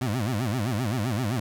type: tone with vibrato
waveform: 25% pulse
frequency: 114.8 Hz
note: A#2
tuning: 26 cents flat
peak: -21 dBFS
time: 0.01-1.4 s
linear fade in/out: 5 ms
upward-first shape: sine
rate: 7.7 Hz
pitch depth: 250 cents each way
effects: none